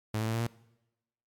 sawtooth tone with pitch steps, 108.4 / 110.55 / 112.74 / 114.98 / 117.26 Hz, A2 / A2 / A2 / A#2 / A#2, -25 / +9 / +43 / -23 / +11 cents, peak -25 dBFS, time 0.14-0.47 s, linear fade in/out 5 ms, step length 66 ms, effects noise-tail reverb RT60 0.9 s tail -21 dB re dry + MP3 96 kbps

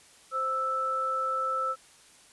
sine tone pair together, 523.3 / 1318.6 Hz, C5 / E6, 0 / 0 cents, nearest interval octave + major third, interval 1600 cents, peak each -35 / -27 dBFS, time 0.31-1.76 s, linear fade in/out 50 ms, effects white hiss -56 dBFS RMS until 2.32 s + resampled to 24000 Hz

